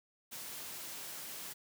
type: noise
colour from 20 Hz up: white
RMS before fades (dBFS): -45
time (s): 0.31-1.54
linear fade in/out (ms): 20
effects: high-pass 100 Hz 12 dB/octave